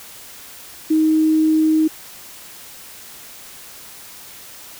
sine tone, 314 Hz, D#4, 16 cents sharp, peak -12 dBFS, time 0.9-1.88 s, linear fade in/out 10 ms, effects white hiss -39 dBFS RMS until 4.79 s

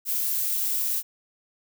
violet noise, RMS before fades -26 dBFS, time 0.05-1.03 s, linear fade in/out 50 ms, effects none

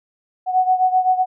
sine beating tone pair, 740 / 747.8 Hz, F#5 / F#5, 0 / +18 cents, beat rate 7.8 Hz, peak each -15 / -19 dBFS, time 0.46-1.26 s, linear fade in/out 50 ms, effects none

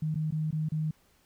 sine tone with dropouts, 155.56 Hz, D#3, in tune, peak -27 dBFS, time 0.02-0.91 s, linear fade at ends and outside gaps 5 ms, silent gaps 0.145-0.155 / 0.308-0.322 / 0.509-0.526 / 0.688-0.719 s, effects pink hiss -66 dBFS RMS until 1.25 s

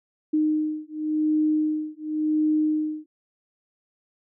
sine beating tone pair, 307.2 / 308.12 Hz, D#4 / D#4, -22 / -17 cents, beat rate 0.92 Hz, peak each -24 dBFS, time 0.33-3.06 s, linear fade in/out 10 ms, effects none

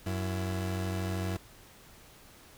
30% pulse tone pair together, 93.21 / 332.4 Hz, F#2 / E4, +13 / +15 cents, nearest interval octave + minor seventh, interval 2202 cents, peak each -29 / -36 dBFS, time 0.06-1.37 s, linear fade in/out 5 ms, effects pink hiss -55 dBFS RMS until 2.57 s

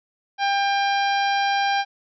harmonic tone, 797 Hz, G5, 28 cents sharp, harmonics 1 / 2 / 3 / 4 / 5 / 6 / 7, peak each -20 / -26 / -30 / -32 / -34 / -36 / -37 dBFS, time 0.38-1.85 s, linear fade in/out 50 ms, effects none

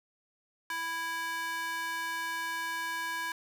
square tone with high-pass filter, 330 Hz, E4, 2 cents sharp, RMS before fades -35 dBFS, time 0.7-3.32 s, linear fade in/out 2 ms, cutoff 1300 Hz, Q 7.2, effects none

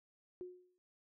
sine tone with exponential decay, 361.9 Hz, F#4, 38 cents flat, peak -40 dBFS, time 0.41-0.78 s, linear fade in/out 0 ms, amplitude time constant 79 ms, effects noise-tail reverb RT60 0.2 s tail -19 dB re dry

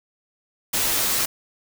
white noise with comb filter, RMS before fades -22 dBFS, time 0.73-1.26 s, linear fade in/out 10 ms, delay 13 ms, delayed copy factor -0.5, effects none

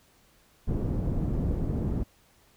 pink low-pass noise, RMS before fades -28 dBFS, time 0.67-2.04 s, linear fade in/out 20 ms, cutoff 300 Hz, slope 12 dB/octave, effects pink hiss -62 dBFS RMS until 2.56 s

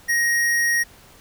square tone, 1878 Hz, A#6, 12 cents sharp, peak -18 dBFS, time 0.08-0.84 s, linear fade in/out 20 ms, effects pink hiss -49 dBFS RMS until 1.2 s

